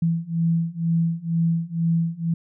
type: beating tone pair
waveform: sine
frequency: 165.3 / 167.4 Hz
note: E3 / E3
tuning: +5 / +27 cents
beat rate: 2.1 Hz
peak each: -23 / -22 dBFS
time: 0.02-2.34 s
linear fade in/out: 5 ms
effects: none